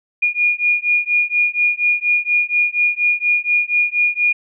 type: beating tone pair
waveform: sine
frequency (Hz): 2433 / 2437.2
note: D#7 / D#7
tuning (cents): -39 / -36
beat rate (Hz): 4.2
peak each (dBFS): -17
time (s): 0.22-4.33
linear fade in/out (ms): 10
effects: none